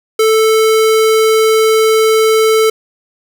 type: tone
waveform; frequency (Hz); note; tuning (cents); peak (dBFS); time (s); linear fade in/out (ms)
square; 440; A4; 0; -8; 0.19-2.7; 5
effects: none